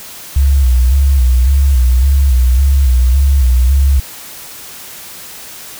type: tone with vibrato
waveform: sine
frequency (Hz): 65.41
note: C2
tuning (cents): 0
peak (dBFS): -6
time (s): 0.36-4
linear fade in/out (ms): 5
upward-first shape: square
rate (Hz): 1.8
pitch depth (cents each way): 86
effects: white hiss -31 dBFS RMS until 5.79 s